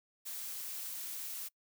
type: noise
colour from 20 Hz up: blue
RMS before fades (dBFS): -42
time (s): 0.25-1.49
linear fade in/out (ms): 20
effects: noise-tail reverb RT60 0.1 s tail -24 dB re dry